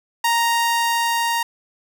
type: tone with level ramp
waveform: sawtooth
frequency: 932.3 Hz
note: A#5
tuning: in tune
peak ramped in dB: -12 to -15 dBFS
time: 0.24-1.43 s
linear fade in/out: 5 ms
effects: none